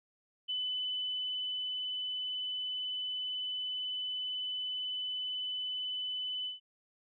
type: tone with ADSR envelope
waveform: sine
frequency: 3006 Hz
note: F#7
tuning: 27 cents sharp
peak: -32 dBFS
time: 0.48-6.6 s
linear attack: 20 ms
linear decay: 1300 ms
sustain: -2 dB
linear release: 140 ms
effects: none